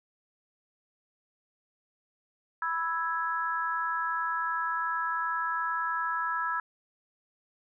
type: chord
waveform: sine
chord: E major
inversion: second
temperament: equal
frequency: 987.8 / 1318.5 / 1661.2 Hz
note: B5 / E6 / G#6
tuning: 0 / 0 / 0 cents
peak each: -33 / -31 / -33 dBFS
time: 2.62-6.6 s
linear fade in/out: 2 ms
effects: none